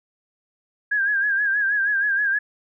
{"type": "tone with vibrato", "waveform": "sine", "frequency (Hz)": 1632, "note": "G#6", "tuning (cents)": -31, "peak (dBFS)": -18, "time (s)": [0.91, 2.39], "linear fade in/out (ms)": 10, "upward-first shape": "sine", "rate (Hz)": 6.3, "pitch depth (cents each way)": 71, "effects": []}